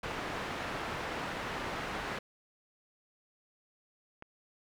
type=low-pass noise; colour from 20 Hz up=white; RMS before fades=-38 dBFS; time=0.03-2.19 s; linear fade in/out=5 ms; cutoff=1700 Hz; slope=12 dB/octave
type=click; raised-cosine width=0.5 ms; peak=-31 dBFS; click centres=4.224 s
effects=none